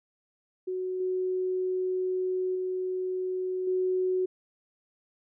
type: tone with level steps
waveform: sine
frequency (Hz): 370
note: F#4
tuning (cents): 0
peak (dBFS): -29 / -26 / -28 / -24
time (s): 0.67-4.26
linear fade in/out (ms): 10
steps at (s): 1 / 2.55 / 3.67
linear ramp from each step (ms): 5
effects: none